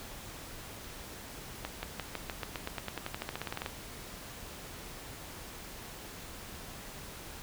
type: accelerating click train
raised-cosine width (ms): 0.3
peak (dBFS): -19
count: 22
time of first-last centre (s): 1.65-3.661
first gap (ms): 180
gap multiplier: 0.93
effects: pink hiss -46 dBFS RMS until 7.42 s